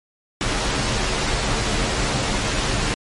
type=noise with comb filter; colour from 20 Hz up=pink; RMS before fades=-21 dBFS; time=0.41-2.94 s; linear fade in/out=0 ms; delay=12 ms; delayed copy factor=-0.65; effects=low-pass 7000 Hz 12 dB/octave + MP3 48 kbps